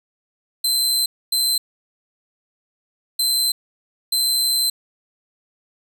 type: tone bursts at uneven times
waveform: sawtooth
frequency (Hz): 4083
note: C8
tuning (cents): -43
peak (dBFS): -14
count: 4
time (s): 0.64-1.06 / 1.32-1.58 / 3.19-3.52 / 4.12-4.7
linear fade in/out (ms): 5
effects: none